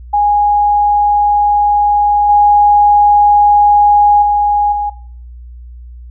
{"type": "tone with level steps", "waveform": "sine", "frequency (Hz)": 825, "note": "G#5", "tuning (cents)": -12, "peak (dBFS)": [-8, -5, -9, -14], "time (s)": [0.13, 4.9], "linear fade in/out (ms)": 10, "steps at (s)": [2.29, 4.22, 4.72], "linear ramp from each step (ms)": 5, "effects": ["noise-tail reverb RT60 0.5 s tail -17 dB re dry", "added 60 Hz sine -29 dBFS peak until 6.1 s"]}